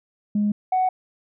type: tone pair in turn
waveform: sine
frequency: 207.7 / 744.4 Hz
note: G#3 / F#5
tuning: 0 / +10 cents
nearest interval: octave + minor seventh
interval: 2210 cents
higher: second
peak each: -17 / -16 dBFS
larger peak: second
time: 0.35-0.52 / 0.72-0.89 s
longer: neither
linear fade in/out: 5 ms
effects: tanh soft clip ceiling -14 dBFS